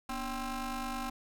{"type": "ring-modulated tone", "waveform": "20% pulse", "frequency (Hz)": 268.4, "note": "C4", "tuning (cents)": 44, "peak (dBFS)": -27, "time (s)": [0.09, 1.1], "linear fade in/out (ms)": 5, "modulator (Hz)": 512, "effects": []}